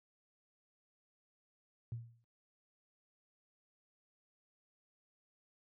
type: tone with exponential decay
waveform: sine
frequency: 116.54 Hz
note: A#2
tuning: in tune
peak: -35 dBFS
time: 1.92-2.24 s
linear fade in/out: 0 ms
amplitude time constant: 69 ms
effects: tanh soft clip ceiling -32 dBFS + high-pass 60 Hz 12 dB/octave